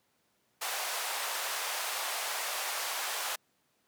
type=band-pass noise; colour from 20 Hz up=pink; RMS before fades=-35 dBFS; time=0.61-3.36 s; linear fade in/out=10 ms; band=640 to 16000 Hz; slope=24 dB/octave; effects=pink hiss -73 dBFS RMS until 3.87 s + high-pass 150 Hz 12 dB/octave